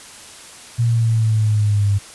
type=exponential sweep; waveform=sine; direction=down; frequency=118.6 to 99.6 Hz; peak=-13 dBFS; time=0.78-1.99 s; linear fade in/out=20 ms; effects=white hiss -39 dBFS RMS until 2.14 s + resampled to 24000 Hz